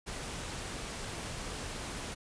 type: noise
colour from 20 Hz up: pink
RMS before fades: -40 dBFS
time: 0.06-2.15 s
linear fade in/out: 20 ms
effects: resampled to 22050 Hz